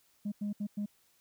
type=tone bursts at uneven times; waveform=sine; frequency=206 Hz; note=G#3; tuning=14 cents flat; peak=-30 dBFS; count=4; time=0.25-0.32 / 0.41-0.53 / 0.6-0.67 / 0.77-0.86 s; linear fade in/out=10 ms; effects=tanh soft clip ceiling -30 dBFS + white hiss -69 dBFS RMS until 1.2 s